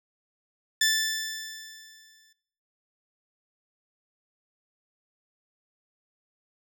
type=tone with exponential decay; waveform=15% pulse; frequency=1760 Hz; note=A6; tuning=in tune; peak=-13 dBFS; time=0.81-2.33 s; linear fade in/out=5 ms; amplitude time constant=330 ms; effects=noise-tail reverb RT60 0.7 s tail -21 dB re dry